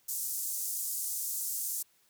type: band-pass noise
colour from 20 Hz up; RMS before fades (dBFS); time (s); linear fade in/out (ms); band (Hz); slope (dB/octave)
white; -35; 0.08-1.83; 10; 6400 to 16000; 24
effects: white hiss -68 dBFS RMS until 2.09 s